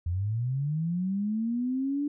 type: linear sweep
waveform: sine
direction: up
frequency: 82.2 to 293.9 Hz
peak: -26 dBFS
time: 0.06-2.08 s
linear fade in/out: 5 ms
effects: none